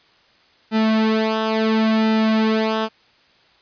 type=tone with flanger; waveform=sawtooth; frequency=220 Hz; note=A3; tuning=in tune; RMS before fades=-18 dBFS; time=0.71-2.89 s; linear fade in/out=50 ms; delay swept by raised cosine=1.8 to 4.1 ms; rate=0.72 Hz; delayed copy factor=-0.75; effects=white hiss -55 dBFS RMS until 3.61 s + resampled to 11025 Hz